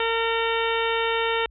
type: harmonic tone with a mistuned harmonic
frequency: 456.9 Hz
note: A#4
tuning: 35 cents flat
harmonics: 1 / 2 / 3 / 4 / 5 / 6 / 7 / 8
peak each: -25 / -28 / -30 / -31 / -32 / -33 / -33 / -34 dBFS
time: 0-1.46 s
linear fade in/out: 2 ms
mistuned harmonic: 7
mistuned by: -71 cents
effects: added 55 Hz sine -49 dBFS peak until 1.5 s